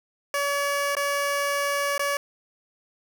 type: tone with dropouts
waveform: 15% pulse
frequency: 568 Hz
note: C#5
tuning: 42 cents sharp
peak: -17 dBFS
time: 0.34-2.17 s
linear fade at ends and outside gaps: 2 ms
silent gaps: 0.952-0.967 / 1.98-1.994 s
effects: 8-bit